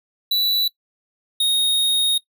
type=tone pair in turn; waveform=square; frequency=3951 / 3729 Hz; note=B7 / A#7; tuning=0 / 0 cents; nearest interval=minor second; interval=100 cents; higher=first; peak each=-17 / -16 dBFS; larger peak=second; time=0.31-0.68 / 1.4-2.18 s; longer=second; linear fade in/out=5 ms; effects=noise-tail reverb RT60 0.1 s tail -21 dB re dry